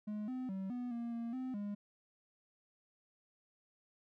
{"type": "tone with pitch steps", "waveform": "triangle", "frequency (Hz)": [210.6, 255.5, 191.6, 246, 234.9, 232.7, 257.5, 204.6], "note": ["G#3", "C4", "G3", "B3", "A#3", "A#3", "C4", "G#3"], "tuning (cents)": [24, -41, -39, -7, 13, -3, -28, -26], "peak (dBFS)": -36, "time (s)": [0.07, 1.75], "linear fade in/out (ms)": 10, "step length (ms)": 210, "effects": []}